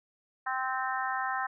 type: harmonic tone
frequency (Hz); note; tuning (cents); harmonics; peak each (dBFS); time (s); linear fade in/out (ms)
260.2; C4; -9; 3 / 4 / 5 / 6 / 7; -34 / -35 / -36 / -37 / -37; 0.46-1.47; 10
effects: none